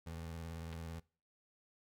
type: tone with vibrato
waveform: 25% pulse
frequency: 82.41 Hz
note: E2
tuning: in tune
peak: -40 dBFS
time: 0.06-1 s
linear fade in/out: 10 ms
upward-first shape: square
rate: 18 Hz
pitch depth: 40 cents each way
type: clicks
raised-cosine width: 0.3 ms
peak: -34 dBFS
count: 2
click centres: 0.727 / 0.732 s
effects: noise-tail reverb RT60 0.4 s tail -23 dB re dry